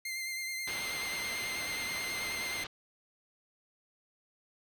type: tone with vibrato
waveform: sawtooth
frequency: 2093 Hz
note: C7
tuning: in tune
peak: -32 dBFS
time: 0.05-2.64 s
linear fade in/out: 5 ms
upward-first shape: triangle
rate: 9.3 Hz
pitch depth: 29 cents each way
type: low-pass noise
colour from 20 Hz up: white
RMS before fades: -42 dBFS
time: 0.67-2.67 s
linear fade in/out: 5 ms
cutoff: 4000 Hz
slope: 24 dB/octave
effects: none